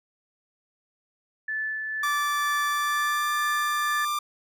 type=tone with tremolo; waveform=sine; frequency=1744 Hz; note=A6; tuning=16 cents flat; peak=-26 dBFS; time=1.48-4.05 s; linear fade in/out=5 ms; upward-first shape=sine; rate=2.1 Hz; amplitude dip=30%
type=tone with pitch glide; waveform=45% pulse; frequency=1168 to 1188.4 Hz; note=D6 to D6; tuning=-10 to +20 cents; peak=-25 dBFS; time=2.03-4.19 s; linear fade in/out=5 ms; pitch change=+30 cents; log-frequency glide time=2.7-3.33 s
effects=none